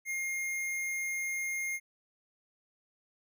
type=tone; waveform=square; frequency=2129 Hz; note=C7; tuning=30 cents sharp; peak=-33 dBFS; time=0.05-1.8 s; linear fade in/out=50 ms; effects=none